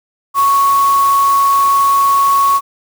sine tone in noise, 1108.7 Hz, C#6, in tune, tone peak -8 dBFS, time 0.34-2.61 s, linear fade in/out 50 ms, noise white, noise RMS -26 dBFS, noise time 0.34-2.61 s, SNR +15 dB, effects none

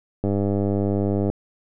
click train, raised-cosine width 2 ms, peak -10 dBFS, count 107, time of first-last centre 0.24-1.3 s, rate 100 Hz, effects none

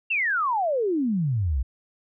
sine exponential sweep, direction down, 2794 to 58.27 Hz, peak -21 dBFS, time 0.1-1.63 s, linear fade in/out 10 ms, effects none

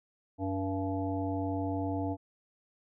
harmonic tone with a mistuned harmonic, 95.4 Hz, G2, 47 cents flat, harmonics 1 / 3 / 5 / 7 / 9, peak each -35 / -33 / -41 / -38 / -42 dBFS, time 0.38-2.17 s, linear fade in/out 50 ms, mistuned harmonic 7, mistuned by +35 cents, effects none

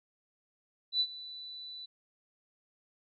sine tone with ADSR envelope, 3978 Hz, B7, 12 cents sharp, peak -24 dBFS, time 0.92-1.86 s, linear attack 82 ms, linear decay 61 ms, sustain -18 dB, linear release 12 ms, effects none

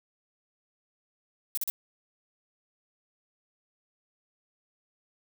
violet noise bursts, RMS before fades -30 dBFS, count 3, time 1.55-1.7 s, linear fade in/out 0 ms, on 24 ms, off 39 ms, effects none

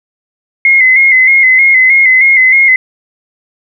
sine tone with vibrato, 2093 Hz, C7, in tune, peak -3 dBFS, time 0.65-2.76 s, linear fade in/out 2 ms, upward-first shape square, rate 3.2 Hz, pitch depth 46 cents each way, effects none

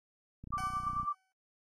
click train, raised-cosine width 5 ms, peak -34 dBFS, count 19, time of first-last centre 0.44-1.032 s, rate 30.4 Hz
sine tone with tremolo, 1174.7 Hz, D6, in tune, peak -30 dBFS, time 0.52-1.13 s, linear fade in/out 10 ms, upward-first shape triangle, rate 9.1 Hz, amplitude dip 75%
20% pulse tone with exponential decay, 756 Hz, F#5, 37 cents sharp, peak -34 dBFS, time 0.58-1.32 s, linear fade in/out 0 ms, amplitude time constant 160 ms
effects AAC 32 kbps

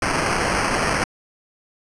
violet noise with sample-and-hold, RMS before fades -21 dBFS, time 0.02-1.04 s, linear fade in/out 2 ms, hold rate 3675 Hz, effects resampled to 22050 Hz

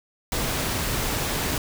pink noise, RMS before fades -26 dBFS, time 0.32-1.58 s, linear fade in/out 2 ms, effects none

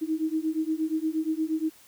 sine beating tone pair, 312.2 / 320.7 Hz, D#4 / E4, +6 / -48 cents, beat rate 8.5 Hz, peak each -28 dBFS, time 0.01-1.7 s, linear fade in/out 20 ms, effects white hiss -55 dBFS RMS until 1.87 s

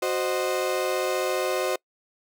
35% pulse chord, C diminished, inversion second, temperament equal with one note detuned, 370 / 523.3 / 618.3 Hz, Gb4 / C5 / Eb5, 0 / 0 / -11 cents, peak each -26 / -26 / -28 dBFS, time 0.02-1.76 s, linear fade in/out 5 ms, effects noise-tail reverb RT60 0.1 s tail -26 dB re dry

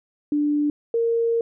sine tone pair in turn, 294.5 / 462.4 Hz, D4 / A#4, +5 / -14 cents, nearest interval minor sixth, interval 781 cents, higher second, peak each -18 dBFS, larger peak neither, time 0.32-0.7 / 0.94-1.41 s, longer second, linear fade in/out 2 ms, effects none

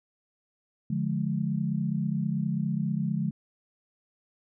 sine chord, D diminished, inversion none, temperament just, 146.83 / 176.2 / 211.4 Hz, D3 / F3 / Ab3, 0 / +16 / +31 cents, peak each -30 / -30 / -30 dBFS, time 0.9-3.31 s, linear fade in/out 5 ms, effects none

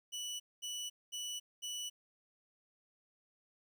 25% pulse tone bursts, 2960 Hz, F#7, in tune, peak -36 dBFS, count 4, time 0.12-1.9 s, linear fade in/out 20 ms, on 280 ms, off 220 ms, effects 12-bit

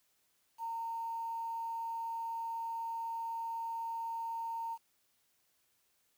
sine tone with quantisation, 916 Hz, A#5, 31 cents flat, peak -36 dBFS, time 0.58-4.78 s, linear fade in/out 50 ms, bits 10, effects white hiss -75 dBFS RMS until 6.17 s

